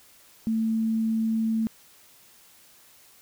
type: tone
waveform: sine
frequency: 223 Hz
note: A3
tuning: 23 cents sharp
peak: -22 dBFS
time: 0.47-1.67 s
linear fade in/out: 0 ms
effects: white hiss -55 dBFS RMS until 3.21 s